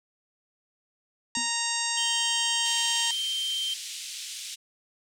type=harmonic tone; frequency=930 Hz; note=A#5; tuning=4 cents flat; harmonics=1 / 2 / 3 / 4 / 5 / 6 / 7 / 8 / 9; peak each=-35 / -35 / -35 / -35 / -35 / -35 / -35 / -35 / -35 dBFS; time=1.35-3.11 s; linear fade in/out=2 ms
type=tone with exponential decay; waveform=sine; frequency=245.3 Hz; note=B3; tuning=12 cents flat; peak=-31 dBFS; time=1.37-1.54 s; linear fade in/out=0 ms; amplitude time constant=35 ms
type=tone; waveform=triangle; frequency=3136 Hz; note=G7; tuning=in tune; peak=-26 dBFS; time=1.97-3.74 s; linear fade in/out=5 ms
type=band-pass noise; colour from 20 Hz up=pink; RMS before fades=-38 dBFS; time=2.64-4.56 s; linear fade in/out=20 ms; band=2900 to 9400 Hz; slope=24 dB/octave
effects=none